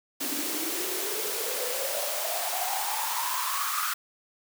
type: noise with high-pass filter sweep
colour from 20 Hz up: white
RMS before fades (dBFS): -30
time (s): 0.2-3.94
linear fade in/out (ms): 10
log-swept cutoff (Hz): 270 to 1300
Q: 9.3
effects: none